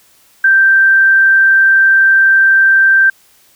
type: tone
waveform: sine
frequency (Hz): 1568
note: G6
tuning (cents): 0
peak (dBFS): -5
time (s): 0.44-3.1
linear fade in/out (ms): 5
effects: white hiss -49 dBFS RMS until 3.55 s